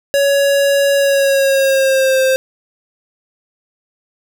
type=tone with pitch glide; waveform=square; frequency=560 to 525.5 Hz; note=C#5 to C5; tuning=+18 to +7 cents; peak=-11 dBFS; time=0.14-2.36 s; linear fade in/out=0 ms; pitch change=-111 cents; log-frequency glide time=0.95-2.21 s; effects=none